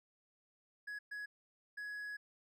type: tone bursts at uneven times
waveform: triangle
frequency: 1677 Hz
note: G#6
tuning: 16 cents sharp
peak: -40 dBFS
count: 3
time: 0.87-0.99 / 1.11-1.26 / 1.77-2.17 s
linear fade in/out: 10 ms
effects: none